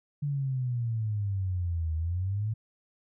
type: exponential two-way sweep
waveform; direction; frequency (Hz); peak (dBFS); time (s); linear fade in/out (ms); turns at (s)
sine; down then up; 146.83 to 78.6 to 112.2; -27; 0.22-2.54; 10; 1.95
effects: none